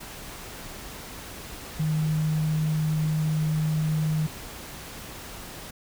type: tone in noise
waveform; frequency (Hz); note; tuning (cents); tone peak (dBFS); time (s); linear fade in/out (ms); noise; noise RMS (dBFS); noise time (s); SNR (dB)
sine; 155.56; D#3; 0; -22; 1.79-4.27; 10; pink; -40; 0-5.71; +15
effects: none